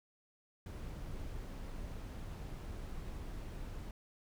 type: noise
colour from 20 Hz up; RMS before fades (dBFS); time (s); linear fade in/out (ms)
brown; -44; 0.66-3.91; 2
effects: none